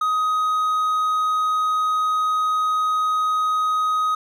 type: tone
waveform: triangle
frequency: 1256 Hz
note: D#6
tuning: 16 cents sharp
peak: -16 dBFS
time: 0.01-4.15 s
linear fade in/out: 5 ms
effects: none